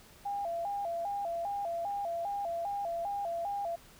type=tone with vibrato; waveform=sine; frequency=740 Hz; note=F#5; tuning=in tune; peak=-32 dBFS; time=0.25-3.76 s; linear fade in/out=10 ms; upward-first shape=square; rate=2.5 Hz; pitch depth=150 cents each way; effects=pink hiss -57 dBFS RMS until 3.99 s